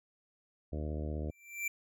harmonic tone, 76 Hz, D#2, 40 cents flat, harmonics 1 / 2 / 3 / 4 / 5 / 6 / 7 / 8 / 9, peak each -36 / -43 / -45 / -45 / -48 / -49 / -49 / -50 / -55 dBFS, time 0.72-1.31 s, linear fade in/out 10 ms
square tone with exponential growth, 2349 Hz, D7, in tune, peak -31 dBFS, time 1.29-1.68 s, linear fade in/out 5 ms, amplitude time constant 83 ms
effects none

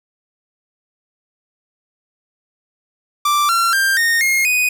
45% pulse tone with pitch steps, 1174.7 / 1365.1 / 1586.3 / 1843.3 / 2142 / 2489 Hz, D6 / F6 / G6 / A#6 / C7 / D#7, 0 / -40 / +20 / -20 / +40 / 0 cents, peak -13 dBFS, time 3.25-4.69 s, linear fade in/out 5 ms, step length 240 ms, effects none

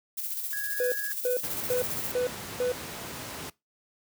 violet noise with tremolo, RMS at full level -32 dBFS, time 0.17-2.12 s, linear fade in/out 10 ms, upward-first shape square, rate 15 Hz, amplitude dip 40%
triangle tone, 1661.2 Hz, G#6, in tune, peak -31 dBFS, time 0.53-1.12 s, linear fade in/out 0 ms
triangle tone bursts, 497 Hz, B4, 11 cents sharp, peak -22 dBFS, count 5, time 0.8-2.72 s, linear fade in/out 2 ms, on 120 ms, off 330 ms
pink noise, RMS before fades -38 dBFS, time 1.43-3.5 s, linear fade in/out 5 ms
effects noise-tail reverb RT60 0.2 s tail -21 dB re dry + high-pass 100 Hz 12 dB/octave

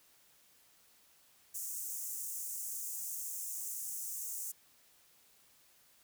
pink high-pass noise, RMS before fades -41 dBFS, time 1.54-4.52 s, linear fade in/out 10 ms, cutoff 6400 Hz, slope 48 dB/octave, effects white hiss -66 dBFS RMS until 6.03 s

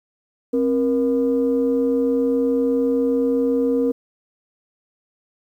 sine tone pair together, 265.7 / 473.4 Hz, C4 / A#4, +27 / +27 cents, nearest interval minor seventh, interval 1000 cents, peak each -18 / -18 dBFS, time 0.53-3.92 s, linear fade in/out 10 ms, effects tanh soft clip ceiling -10 dBFS + 9-bit

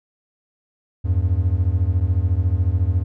triangle beating tone pair, 82.7 / 96.7 Hz, E2 / G2, +6 / -23 cents, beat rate 14 Hz, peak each -17 dBFS, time 1.04-3.04 s, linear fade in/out 20 ms, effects none

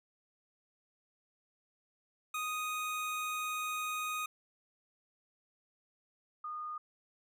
25% pulse / sine tone pair in turn, 1244.5 / 1225.9 Hz, D#6 / D#6, 0 / -26 cents, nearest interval unison, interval 26 cents, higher first, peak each -31 / -38 dBFS, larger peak first, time 2.34-4.26 / 6.44-6.78 s, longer first, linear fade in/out 5 ms, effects none

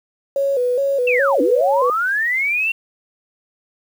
sine tone with vibrato, 523.3 Hz, C5, in tune, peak -15 dBFS, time 0.36-1.9 s, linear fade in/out 2 ms, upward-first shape square, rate 2.4 Hz, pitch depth 98 cents each way
sine linear two-way sweep, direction down then up, 2750 to 259.9 to 2750 Hz, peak -16 dBFS, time 1.07-2.72 s, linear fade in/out 5 ms, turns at 1.41 s
effects 7-bit

